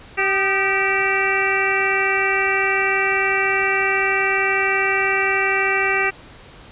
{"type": "harmonic tone with a mistuned harmonic", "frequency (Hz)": 387.2, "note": "G4", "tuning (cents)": -21, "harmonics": [1, 2, 3, 4, 5, 6, 7], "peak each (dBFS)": [-24, -26, -26, -25, -22, -22, -26], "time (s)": [0.17, 6.11], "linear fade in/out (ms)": 20, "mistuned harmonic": 3, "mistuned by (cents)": 78, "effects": ["pink hiss -43 dBFS RMS until 6.71 s", "resampled to 8000 Hz"]}